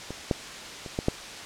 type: clicks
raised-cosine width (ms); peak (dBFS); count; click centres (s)
2; -21 / -9 / -24 / -13 / -8; 5; 0.106 / 0.312 / 0.862 / 0.989 / 1.084
effects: white hiss -39 dBFS RMS until 1.45 s + low-pass 6000 Hz 12 dB/octave